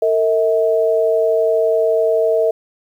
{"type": "tone pair together", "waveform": "sine", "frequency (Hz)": [454.1, 642.2], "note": ["A#4", "E5"], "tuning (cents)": [-45, -45], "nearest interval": "tritone", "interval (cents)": 600, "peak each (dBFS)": -15, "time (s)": [0.02, 2.51], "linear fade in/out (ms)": 5, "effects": ["8-bit"]}